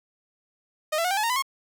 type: tone with pitch steps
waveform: sawtooth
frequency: 617 / 669 / 725.3 / 786.4 / 852.6 / 924.5 / 1002.3 / 1086.7 Hz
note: D#5 / E5 / F#5 / G5 / G#5 / A#5 / B5 / C#6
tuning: -15 / +25 / -35 / +5 / +45 / -15 / +25 / -35 cents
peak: -19 dBFS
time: 0.92-1.424 s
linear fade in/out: 10 ms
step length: 63 ms
effects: none